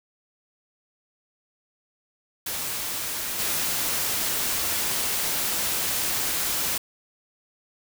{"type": "noise with level steps", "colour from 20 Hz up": "white", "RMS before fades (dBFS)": [-30, -26], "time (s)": [2.46, 6.78], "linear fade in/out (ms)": 5, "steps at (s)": 3.38, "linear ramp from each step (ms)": 20, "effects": []}